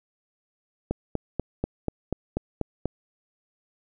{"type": "click train", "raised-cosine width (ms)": 2, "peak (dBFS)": -12, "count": 9, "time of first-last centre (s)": [0.91, 2.856], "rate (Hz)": 4.11, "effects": []}